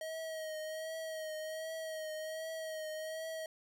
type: tone with vibrato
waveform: square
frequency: 633 Hz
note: D#5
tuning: 30 cents sharp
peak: -40 dBFS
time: 0.01-3.46 s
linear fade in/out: 2 ms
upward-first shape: triangle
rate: 1.3 Hz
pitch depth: 38 cents each way
effects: none